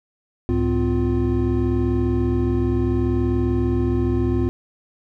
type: tone cluster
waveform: triangle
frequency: 67.3 / 108 / 256 / 351 Hz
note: C2 / A2 / C4 / F4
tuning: +49 / -32 / -38 / +9 cents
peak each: -21 dBFS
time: 0.49-4.49 s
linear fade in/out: 0 ms
effects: none